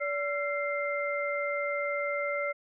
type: tone cluster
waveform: sine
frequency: 575 / 1357 / 2093 Hz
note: D5 / E6 / C7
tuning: -37 / +50 / 0 cents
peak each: -31 / -36 / -33 dBFS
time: 0-2.53 s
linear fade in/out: 20 ms
effects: none